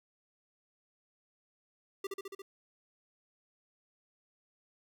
square tone with echo, 392 Hz, G4, in tune, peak -35 dBFS, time 2.04-2.07 s, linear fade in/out 5 ms, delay 70 ms, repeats 5, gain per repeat -2 dB, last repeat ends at 2.42 s, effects none

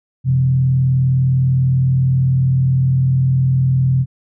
sine tone with frequency modulation, 130.81 Hz, C3, in tune, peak -11 dBFS, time 0.24-4.06 s, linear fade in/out 50 ms, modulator 39.8 Hz, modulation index 0.42, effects none

